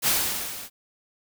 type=noise with level ramp; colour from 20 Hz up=white; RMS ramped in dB=-19 to -40 dBFS; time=0.02-0.7 s; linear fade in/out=50 ms; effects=none